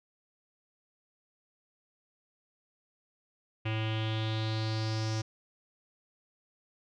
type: tone with low-pass filter sweep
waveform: square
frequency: 110 Hz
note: A2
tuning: in tune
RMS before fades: -32 dBFS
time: 3.65-5.22 s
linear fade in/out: 10 ms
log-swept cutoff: 2700 to 5700 Hz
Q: 4.7
effects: none